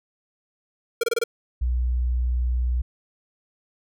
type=tone bursts; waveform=square; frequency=466.2 Hz; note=A#4; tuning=in tune; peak=-20 dBFS; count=5; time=1.01-1.239 s; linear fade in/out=5 ms; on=25 ms; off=26 ms
type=tone; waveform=sine; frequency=61.4 Hz; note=B1; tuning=9 cents flat; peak=-20 dBFS; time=1.61-2.82 s; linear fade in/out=10 ms
effects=none